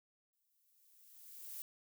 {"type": "noise with exponential growth", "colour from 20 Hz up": "violet", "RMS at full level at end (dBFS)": -45, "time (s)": [0.33, 1.62], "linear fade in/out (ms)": 0, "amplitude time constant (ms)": 280, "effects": []}